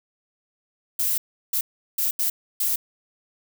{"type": "noise bursts at uneven times", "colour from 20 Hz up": "violet", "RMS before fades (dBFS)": -23, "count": 5, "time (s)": [[0.99, 1.18], [1.53, 1.61], [1.98, 2.11], [2.19, 2.3], [2.6, 2.76]], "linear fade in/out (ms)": 5, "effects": []}